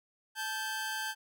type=tone pair together; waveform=sawtooth; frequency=869.4 / 1568 Hz; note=A5 / G6; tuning=-21 / 0 cents; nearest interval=minor seventh; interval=1021 cents; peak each=-35 / -32 dBFS; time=0.35-1.15 s; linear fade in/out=50 ms; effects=none